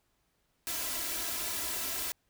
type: noise with comb filter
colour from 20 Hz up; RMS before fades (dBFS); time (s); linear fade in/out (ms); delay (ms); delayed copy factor
white; -35; 0.67-2.12; 0; 3; +0.75
effects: pink hiss -75 dBFS RMS until 2.29 s